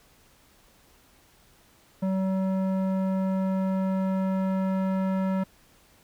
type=tone with low-pass filter sweep; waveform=square; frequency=190 Hz; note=F#3; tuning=46 cents sharp; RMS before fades=-26 dBFS; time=2.02-5.44 s; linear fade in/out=10 ms; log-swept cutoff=760 to 1300 Hz; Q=0.9; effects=pink hiss -59 dBFS RMS until 6.03 s